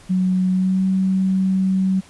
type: tone with pitch glide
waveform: sine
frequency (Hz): 185 to 189.43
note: F#3 to F#3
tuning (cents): 0 to +41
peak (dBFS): -15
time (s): 0.09-2.01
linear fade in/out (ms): 20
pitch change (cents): +41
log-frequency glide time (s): 0.5-0.84
effects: pink hiss -47 dBFS RMS until 2.09 s + resampled to 24000 Hz